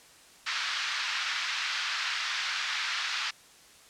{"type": "band-pass noise", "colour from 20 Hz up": "pink", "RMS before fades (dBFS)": -32, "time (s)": [0.46, 3.31], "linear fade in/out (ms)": 10, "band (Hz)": [1300, 5200], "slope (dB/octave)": 24, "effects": ["white hiss -55 dBFS RMS until 3.89 s", "low-pass 9000 Hz 12 dB/octave"]}